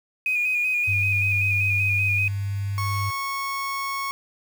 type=tone with vibrato; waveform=sine; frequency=2475 Hz; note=D#7; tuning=10 cents flat; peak=-20 dBFS; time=0.26-2.28 s; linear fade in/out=2 ms; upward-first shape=square; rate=5.2 Hz; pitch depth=27 cents each way
type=tone with pitch glide; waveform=sine; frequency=99.3 to 99.88 Hz; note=G2 to G2; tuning=+23 to +33 cents; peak=-24 dBFS; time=0.87-3.11 s; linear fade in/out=20 ms; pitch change=+10 cents; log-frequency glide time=2.08-2.92 s
type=tone; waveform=30% pulse; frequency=1100 Hz; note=C#6; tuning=14 cents flat; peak=-24 dBFS; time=2.78-4.11 s; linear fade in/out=0 ms
effects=7-bit